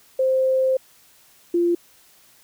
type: tone pair in turn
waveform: sine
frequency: 523.3 / 345.5 Hz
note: C5 / F4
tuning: 0 / -19 cents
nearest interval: perfect fifth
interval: 719 cents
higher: first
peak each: -16 dBFS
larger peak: neither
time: 0.19-0.77 / 1.54-1.75 s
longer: first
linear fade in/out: 5 ms
effects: white hiss -54 dBFS RMS until 2.43 s